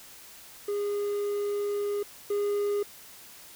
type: tone pair in turn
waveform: triangle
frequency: 409 / 409 Hz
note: G#4 / G#4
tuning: -26 / -26 cents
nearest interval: unison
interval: 0 cents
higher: neither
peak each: -25 / -23 dBFS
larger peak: second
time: 0.68-2.03 / 2.3-2.83 s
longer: first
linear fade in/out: 5 ms
effects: white hiss -49 dBFS RMS until 3.55 s